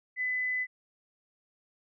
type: tone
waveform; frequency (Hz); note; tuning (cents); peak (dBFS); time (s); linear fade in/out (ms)
sine; 2007; B6; +27; -28; 0.16-0.67; 50
effects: none